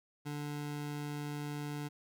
25% pulse tone, 146.83 Hz, D3, in tune, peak -34 dBFS, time 0.25-1.89 s, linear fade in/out 20 ms, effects none

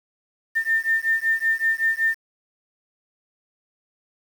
sine beating tone pair, 1800 / 1805.3 Hz, A6 / A6, +39 / +44 cents, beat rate 5.3 Hz, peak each -22 dBFS, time 0.55-2.15 s, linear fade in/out 20 ms, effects 7-bit

